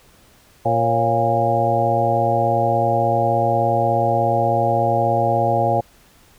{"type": "harmonic tone with a mistuned harmonic", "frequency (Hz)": 116.54, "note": "A#2", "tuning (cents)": 0, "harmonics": [1, 2, 3, 4, 5, 6, 7], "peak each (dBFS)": [-23, -29, -27, -27, -21, -20, -21], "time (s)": [0.65, 5.81], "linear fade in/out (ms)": 10, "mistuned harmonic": 5, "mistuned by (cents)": -80, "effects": ["pink hiss -52 dBFS RMS until 6.38 s"]}